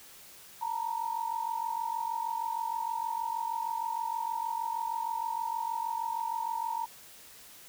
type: tone pair together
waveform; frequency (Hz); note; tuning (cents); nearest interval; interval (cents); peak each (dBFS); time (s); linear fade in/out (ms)
sine; 903.6 / 950; A5 / A#5; +46 / +33; minor second; 87; -33 / -34; 0.61-6.86; 10
effects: white hiss -52 dBFS RMS until 7.68 s